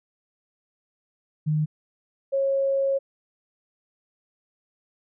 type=tone pair in turn; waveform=sine; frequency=153.2 / 545.9 Hz; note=D#3 / C#5; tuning=-27 / -27 cents; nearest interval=octave + minor seventh; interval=2200 cents; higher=second; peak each=-20 dBFS; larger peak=neither; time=1.46-1.66 / 2.32-2.99 s; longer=second; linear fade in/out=20 ms; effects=none